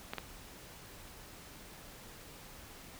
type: clicks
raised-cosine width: 0.3 ms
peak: -21 dBFS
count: 2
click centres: 0.135 / 0.183 s
effects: pink hiss -52 dBFS RMS until 2.99 s